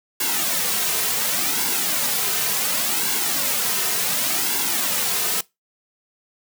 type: noise with flanger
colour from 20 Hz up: white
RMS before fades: -22 dBFS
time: 0.2-5.41 s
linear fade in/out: 5 ms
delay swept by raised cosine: 1.6 to 3.6 ms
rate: 0.69 Hz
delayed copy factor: -0.65
effects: noise-tail reverb RT60 0.2 s tail -22 dB re dry + high-pass 150 Hz 12 dB/octave